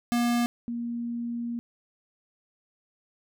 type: tone pair in turn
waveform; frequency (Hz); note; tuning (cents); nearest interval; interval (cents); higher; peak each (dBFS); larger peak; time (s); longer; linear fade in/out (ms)
square / sine; 238.8 / 236.2; A#3 / A#3; +42 / +23; unison; 19; first; -23 / -29; first; 0.12-0.46 / 0.68-1.59; second; 0
effects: none